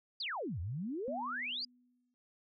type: exponential two-way sweep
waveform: sine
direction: down then up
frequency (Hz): 5010 to 78.9 to 5010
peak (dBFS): -36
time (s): 0.2-1.65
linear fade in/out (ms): 5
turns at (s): 0.6
type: tone with exponential decay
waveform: sine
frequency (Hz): 246.9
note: B3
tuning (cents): 0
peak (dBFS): -39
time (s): 1.08-2.14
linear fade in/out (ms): 0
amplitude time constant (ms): 230
effects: none